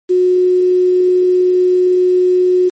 sine tone with quantisation, 364 Hz, F#4, 28 cents flat, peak -8 dBFS, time 0.09-2.7 s, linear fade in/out 20 ms, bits 6, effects MP3 32 kbps

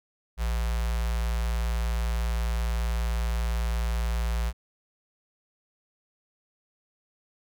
square tone with notch filter, 57.4 Hz, A#1, 26 cents flat, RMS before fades -27 dBFS, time 0.37-4.53 s, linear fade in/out 50 ms, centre 280 Hz, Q 0.54, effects none

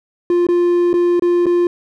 triangle tone with dropouts, 350 Hz, F4, 4 cents sharp, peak -9 dBFS, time 0.3-1.67 s, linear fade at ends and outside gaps 2 ms, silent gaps 0.468-0.487 / 0.931-0.939 / 1.196-1.222 / 1.458-1.465 s, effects none

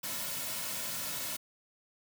white noise with comb filter, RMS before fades -37 dBFS, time 0.03-1.37 s, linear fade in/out 10 ms, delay 2.5 ms, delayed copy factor -0.55, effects none

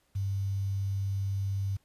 sine tone with quantisation, 98 Hz, G2, in tune, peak -28 dBFS, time 0.15-1.77 s, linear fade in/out 10 ms, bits 9, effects pink hiss -71 dBFS RMS until 1.84 s + resampled to 32000 Hz

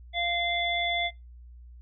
harmonic tone, 692 Hz, F5, 16 cents flat, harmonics 1 / 3 / 5, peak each -30 / -30 / -30 dBFS, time 0.13-1.11 s, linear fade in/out 50 ms, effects noise-tail reverb RT60 0.2 s tail -21 dB re dry + added 60 Hz sine -45 dBFS peak until 1.81 s

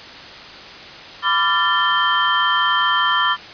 sine tone cluster, 1003 / 1168 / 1374 / 1772 / 3135 Hz, B5 / D6 / F6 / A6 / G7, +26 / -10 / -29 / +12 / -1 cents, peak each -21 dBFS, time 1.22-3.37 s, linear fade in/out 50 ms, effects white hiss -36 dBFS RMS until 3.53 s + resampled to 11025 Hz

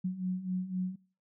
sine beating tone pair, 181.5 / 185.4 Hz, F#3 / F#3, -33 / +4 cents, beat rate 3.9 Hz, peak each -36 / -32 dBFS, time 0.04-0.96 s, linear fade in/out 10 ms, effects noise-tail reverb RT60 0.4 s tail -22 dB re dry

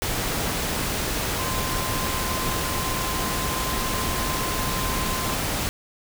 sine tone in noise, 1039 Hz, C6, 12 cents flat, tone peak -31 dBFS, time 1.39-5.34 s, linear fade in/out 0 ms, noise pink, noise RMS -26 dBFS, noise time 0.02-5.69 s, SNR -8 dB, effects none

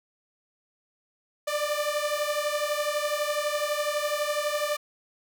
sawtooth beating tone pair, 587.3 / 599.3 Hz, D5 / D5, 0 / +35 cents, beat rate 12 Hz, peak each -25 dBFS, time 1.47-4.77 s, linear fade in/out 10 ms, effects none

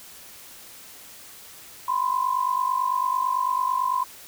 sine tone pair together, 997.5 / 1046.5 Hz, B5 / C6, +17 / 0 cents, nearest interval minor second, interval 83 cents, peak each -24 dBFS, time 1.88-4.04 s, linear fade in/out 5 ms, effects white hiss -45 dBFS RMS until 4.27 s

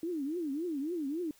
sine tone with vibrato, 311.1 Hz, D#4, in tune, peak -32 dBFS, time 0.03-1.31 s, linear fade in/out 2 ms, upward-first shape triangle, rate 3.6 Hz, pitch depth 290 cents each way, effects white hiss -63 dBFS RMS until 1.39 s

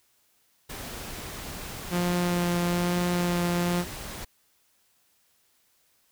pink noise, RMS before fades -38 dBFS, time 0.69-4.25 s, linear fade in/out 10 ms
sawtooth tone with vibrato, 175.5 Hz, F3, 9 cents sharp, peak -20 dBFS, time 1.9-3.85 s, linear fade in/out 50 ms, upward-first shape sine, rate 1.1 Hz, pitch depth 12 cents each way
effects white hiss -67 dBFS RMS until 6.11 s

